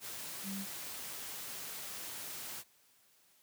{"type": "tone in noise", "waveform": "sine", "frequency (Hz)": 196, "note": "G3", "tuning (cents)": 0, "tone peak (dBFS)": -39, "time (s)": [0.43, 0.66], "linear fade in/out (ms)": 50, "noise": "white", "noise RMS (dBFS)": -44, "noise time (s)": [0, 2.64], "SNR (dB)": 2, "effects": ["white hiss -68 dBFS RMS until 3.42 s", "high-pass 80 Hz 12 dB/octave"]}